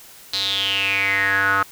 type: tone with band-pass filter sweep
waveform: square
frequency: 98 Hz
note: G2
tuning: in tune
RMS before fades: -20 dBFS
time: 0.33-1.63 s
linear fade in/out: 5 ms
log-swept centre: 4200 to 1300 Hz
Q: 8.2
effects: white hiss -44 dBFS RMS until 1.71 s